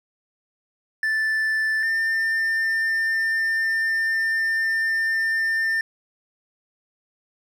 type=tone pair in turn; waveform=triangle; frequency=1760 / 1798 Hz; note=A6 / A6; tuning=0 / +37 cents; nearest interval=unison; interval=37 cents; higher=second; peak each=-18 dBFS; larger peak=neither; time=1.03-1.83 / 1.83-5.81 s; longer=second; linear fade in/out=2 ms; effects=none